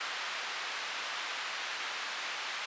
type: band-pass noise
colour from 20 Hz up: pink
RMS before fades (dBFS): -38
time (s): 0-2.66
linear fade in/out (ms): 10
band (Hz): 1200 to 3900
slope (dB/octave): 12
effects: resampled to 16000 Hz